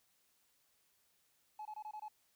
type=tone bursts; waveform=triangle; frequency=853 Hz; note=G#5; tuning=46 cents sharp; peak=-40 dBFS; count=6; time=1.59-2.083 s; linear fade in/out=5 ms; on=63 ms; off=23 ms; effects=tanh soft clip ceiling -40 dBFS + white hiss -75 dBFS RMS until 2.35 s